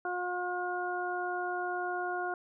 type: harmonic tone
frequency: 358.4 Hz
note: F4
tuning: 45 cents sharp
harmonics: 1 / 2 / 3 / 4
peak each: -37 / -35 / -42 / -37 dBFS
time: 0.05-2.34 s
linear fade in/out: 2 ms
effects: none